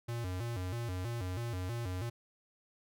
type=tone with vibrato; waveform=square; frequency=103.83 Hz; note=G#2; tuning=in tune; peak=-36 dBFS; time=0.08-2.1 s; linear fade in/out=10 ms; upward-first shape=square; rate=3.1 Hz; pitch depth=220 cents each way; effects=none